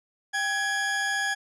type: tone pair together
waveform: 40% pulse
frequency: 790 / 1674 Hz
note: G5 / G#6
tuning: +13 / +13 cents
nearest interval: octave + minor second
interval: 1300 cents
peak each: -31 / -25 dBFS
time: 0.33-1.35 s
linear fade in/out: 20 ms
effects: resampled to 22050 Hz